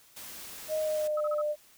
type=noise; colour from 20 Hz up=white; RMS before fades=-44 dBFS; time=0.16-1.08 s; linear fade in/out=10 ms
type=tone with pitch glide; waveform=sine; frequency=622.3 to 598.3 Hz; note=D#5 to D5; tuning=0 to +32 cents; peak=-27 dBFS; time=0.68-1.56 s; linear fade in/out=50 ms; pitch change=-68 cents; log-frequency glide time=0.78-1.29 s
type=tone bursts; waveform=sine; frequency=1277 Hz; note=D#6; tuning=45 cents sharp; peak=-33 dBFS; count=4; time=1.17-1.416 s; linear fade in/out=5 ms; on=36 ms; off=34 ms
effects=white hiss -59 dBFS RMS until 1.77 s